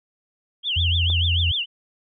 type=tone with vibrato; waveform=sine; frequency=3136 Hz; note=G7; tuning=in tune; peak=-21 dBFS; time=0.63-1.66 s; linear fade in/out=50 ms; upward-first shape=triangle; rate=6.8 Hz; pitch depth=260 cents each way
type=tone; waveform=sine; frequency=85.3 Hz; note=F2; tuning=40 cents flat; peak=-19 dBFS; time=0.76-1.52 s; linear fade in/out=10 ms
type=click; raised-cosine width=1 ms; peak=-24 dBFS; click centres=1.101 s
effects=none